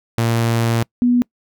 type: tone pair in turn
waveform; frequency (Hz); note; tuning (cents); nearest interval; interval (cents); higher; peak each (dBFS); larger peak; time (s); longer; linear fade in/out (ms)
sawtooth / sine; 115.7 / 244.1; A#2 / B3; -13 / -20; octave + minor second; 1293; second; -11; neither; 0.18-0.83 / 1.02-1.22; first; 0
effects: noise-tail reverb RT60 0.1 s tail -26 dB re dry